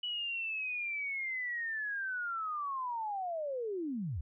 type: linear sweep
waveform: sine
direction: down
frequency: 2960 to 63 Hz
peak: -34 dBFS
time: 0.03-4.21 s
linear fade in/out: 5 ms
effects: none